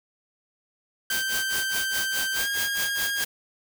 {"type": "noise with tremolo", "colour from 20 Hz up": "white", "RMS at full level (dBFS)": -29, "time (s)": [1.1, 3.25], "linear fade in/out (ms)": 10, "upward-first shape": "sine", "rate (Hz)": 4.8, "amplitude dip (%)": 100}
{"type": "tone with pitch glide", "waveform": "sawtooth", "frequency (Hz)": [1560, 1624.4], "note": ["G6", "G#6"], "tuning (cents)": [-9, -39], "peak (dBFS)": -22, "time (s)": [1.1, 3.24], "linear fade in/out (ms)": 2, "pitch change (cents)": 70, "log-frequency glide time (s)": [2.34, 2.48]}
{"effects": []}